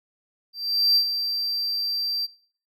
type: tone with ADSR envelope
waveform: triangle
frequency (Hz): 4699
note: D8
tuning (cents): 0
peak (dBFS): -14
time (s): 0.53-2.27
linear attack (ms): 430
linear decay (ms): 81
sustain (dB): -9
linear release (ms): 24
effects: noise-tail reverb RT60 0.5 s tail -19 dB re dry